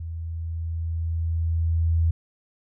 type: tone with level ramp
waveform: sine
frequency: 82.4 Hz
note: E2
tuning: in tune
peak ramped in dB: -30 to -17 dBFS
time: 0-2.11 s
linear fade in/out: 5 ms
effects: none